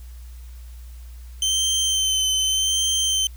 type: tone with vibrato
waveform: 25% pulse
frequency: 3098 Hz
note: G7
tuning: 21 cents flat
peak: -15 dBFS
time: 1.42-3.27 s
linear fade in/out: 2 ms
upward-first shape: sine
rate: 0.84 Hz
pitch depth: 22 cents each way
effects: added 60 Hz sine -36 dBFS peak until 3.36 s + white hiss -54 dBFS RMS until 3.36 s